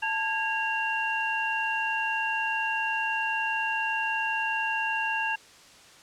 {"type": "tone cluster", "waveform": "sine", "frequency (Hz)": [885, 1640, 2762], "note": ["A5", "G#6", "F7"], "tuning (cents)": [10, -22, -20], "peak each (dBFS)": -30, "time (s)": [0.02, 5.36], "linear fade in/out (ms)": 10, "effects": ["white hiss -52 dBFS RMS until 6.02 s", "low-pass 7000 Hz 12 dB/octave"]}